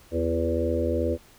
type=harmonic tone with a mistuned harmonic; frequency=82.6 Hz; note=E2; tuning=4 cents sharp; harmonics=1 / 3 / 4 / 5 / 6 / 7; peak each=-28 / -31 / -29 / -33 / -28 / -31 dBFS; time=0.11-1.18 s; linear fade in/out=50 ms; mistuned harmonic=4; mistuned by=+34 cents; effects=pink hiss -54 dBFS RMS until 1.38 s